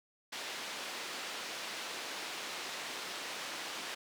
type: band-pass noise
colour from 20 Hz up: white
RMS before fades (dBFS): -42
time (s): 0.32-3.95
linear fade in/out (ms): 10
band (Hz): 280 to 4200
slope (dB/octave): 12
effects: none